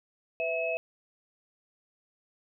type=tone cluster; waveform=sine; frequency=501 / 656 / 2575 Hz; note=B4 / E5 / E7; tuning=+25 / -9 / -41 cents; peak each=-35 / -30 / -33 dBFS; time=0.4-0.77 s; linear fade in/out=0 ms; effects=none